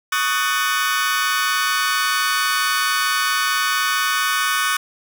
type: chord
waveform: sawtooth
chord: D# half-diminished seventh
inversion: third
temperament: just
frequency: 1120.1 / 1244.5 / 1493.4 / 1792.1 Hz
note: C#6 / D#6 / F#6 / A6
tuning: +18 / 0 / +16 / +31 cents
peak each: -19 / -20 / -18 / -23 dBFS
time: 0.12-4.77 s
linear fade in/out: 5 ms
effects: none